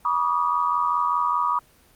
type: tone cluster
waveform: sine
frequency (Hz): 969 / 1143 / 1228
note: B5 / D6 / D#6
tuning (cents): -33 / -47 / -23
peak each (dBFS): -24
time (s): 0.05-1.59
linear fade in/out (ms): 2
effects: pink hiss -56 dBFS RMS until 1.95 s + Opus 24 kbps